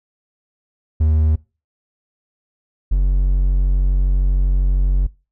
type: tone pair in turn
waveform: triangle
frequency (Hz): 77.78 / 46.35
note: D#2 / F#1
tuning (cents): 0 / +4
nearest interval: major sixth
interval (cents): 896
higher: first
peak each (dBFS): -10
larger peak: neither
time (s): 1-1.36 / 2.91-5.07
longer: second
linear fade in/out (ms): 10
effects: noise-tail reverb RT60 0.3 s tail -22 dB re dry